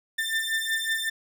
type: beating tone pair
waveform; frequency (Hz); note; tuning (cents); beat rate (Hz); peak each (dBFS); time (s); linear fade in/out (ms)
30% pulse; 1787 / 1792.4; A6 / A6; +26 / +32; 5.4; -26 / -26; 0.18-1.1; 10
effects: none